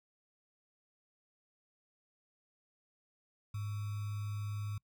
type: tone with sample-and-hold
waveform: sine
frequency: 103.6 Hz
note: G#2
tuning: 4 cents flat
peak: -36 dBFS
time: 3.54-4.78 s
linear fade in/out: 5 ms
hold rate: 1225 Hz
effects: noise-tail reverb RT60 0.1 s tail -26 dB re dry